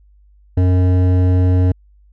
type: tone with hard clipping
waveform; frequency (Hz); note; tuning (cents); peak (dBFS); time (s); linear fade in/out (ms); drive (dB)
triangle; 91.2; F#2; -24; -12; 0.57-1.72; 5; 16
effects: added 50 Hz sine -46 dBFS peak until 2.12 s